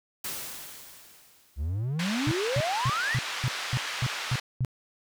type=noise with exponential decay; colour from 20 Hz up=white; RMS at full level=-33 dBFS; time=0.24-1.99 s; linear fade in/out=5 ms; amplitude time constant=380 ms
type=exponential sweep; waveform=triangle; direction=up; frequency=65.41 to 2098 Hz; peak=-25 dBFS; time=1.56-3.18 s; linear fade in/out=50 ms
type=band-pass noise; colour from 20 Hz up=pink; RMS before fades=-34 dBFS; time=1.99-4.4 s; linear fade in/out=5 ms; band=1200 to 4800 Hz; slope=12 dB/octave
type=tone bursts; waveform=sine; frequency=126.9 Hz; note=B2; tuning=47 cents sharp; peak=-23 dBFS; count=9; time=2.27-4.648 s; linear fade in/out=0 ms; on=42 ms; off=250 ms
effects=none